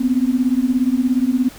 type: beating tone pair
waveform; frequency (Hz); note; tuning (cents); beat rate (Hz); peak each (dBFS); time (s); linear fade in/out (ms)
sine; 245.7 / 262.7; B3 / C4; -9 / +7; 17; -17; 0-1.49; 10
effects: pink hiss -40 dBFS RMS until 1.58 s